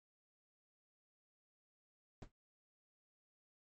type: noise with exponential decay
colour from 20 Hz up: brown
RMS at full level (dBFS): -44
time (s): 2.22-2.32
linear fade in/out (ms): 2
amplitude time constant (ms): 20
effects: MP3 32 kbps